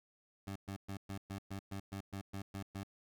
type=tone bursts; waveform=20% pulse; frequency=98 Hz; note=G2; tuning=in tune; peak=-36 dBFS; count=12; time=0.47-2.834 s; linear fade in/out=5 ms; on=87 ms; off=120 ms; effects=none